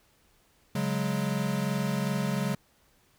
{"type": "chord", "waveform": "square", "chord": "C# suspended fourth", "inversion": "none", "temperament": "equal with one note detuned", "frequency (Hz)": [140.36, 185, 207.7], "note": ["C#3", "F#3", "G#3"], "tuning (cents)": [22, 0, 0], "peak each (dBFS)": -32, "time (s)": [0.75, 2.55], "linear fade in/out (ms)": 5, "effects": ["pink hiss -65 dBFS RMS until 3.18 s"]}